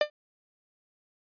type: tone with exponential decay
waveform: 45% pulse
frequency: 598 Hz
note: D5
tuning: 31 cents sharp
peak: -17 dBFS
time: 0.01-0.1 s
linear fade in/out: 2 ms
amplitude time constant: 19 ms
effects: resampled to 11025 Hz